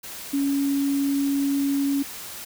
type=tone in noise; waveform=sine; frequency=279 Hz; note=C#4; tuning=11 cents sharp; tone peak=-20 dBFS; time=0.33-2.03 s; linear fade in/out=10 ms; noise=white; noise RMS=-37 dBFS; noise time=0.03-2.45 s; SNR=+14 dB; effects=none